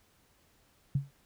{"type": "tone with exponential decay", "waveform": "sine", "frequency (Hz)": 138.8, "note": "C#3", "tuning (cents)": 3, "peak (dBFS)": -22, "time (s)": [0.95, 1.11], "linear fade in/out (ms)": 5, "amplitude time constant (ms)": 34, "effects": ["pink hiss -67 dBFS RMS until 1.25 s"]}